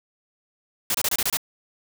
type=noise bursts; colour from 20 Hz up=white; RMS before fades=-23 dBFS; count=7; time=0.9-1.371 s; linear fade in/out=2 ms; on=45 ms; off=26 ms; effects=none